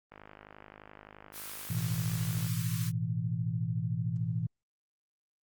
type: click train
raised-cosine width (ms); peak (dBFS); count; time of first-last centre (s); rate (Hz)
0.5; -33; 122; 0.12-2.465; 51.6
type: high-pass noise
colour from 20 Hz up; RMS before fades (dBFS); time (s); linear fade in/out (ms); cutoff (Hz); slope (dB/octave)
white; -42; 1.32-2.92; 50; 1000; 96
type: chord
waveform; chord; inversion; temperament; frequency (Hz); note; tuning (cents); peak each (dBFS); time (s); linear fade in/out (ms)
sine; A suspended second; none; equal; 110 / 123.47 / 164.81; A2 / B2 / E3; 0 / 0 / 0; -34; 1.7-4.47; 5
effects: Opus 32 kbps